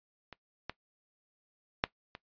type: clicks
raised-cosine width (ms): 0.3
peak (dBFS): -29 / -20 / -9 / -27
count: 4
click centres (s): 0.327 / 0.696 / 1.839 / 2.151
effects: noise-tail reverb RT60 0.1 s tail -19 dB re dry + resampled to 11025 Hz